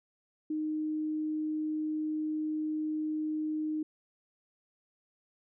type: tone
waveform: sine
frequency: 308.7 Hz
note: D#4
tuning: 14 cents flat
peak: -30 dBFS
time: 0.5-3.83 s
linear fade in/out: 5 ms
effects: none